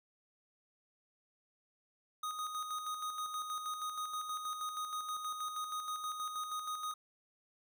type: tone with tremolo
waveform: square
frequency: 1244.5 Hz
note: D#6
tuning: in tune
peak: -37 dBFS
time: 2.23-6.94 s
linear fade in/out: 5 ms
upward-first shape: square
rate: 6.3 Hz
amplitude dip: 45%
effects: none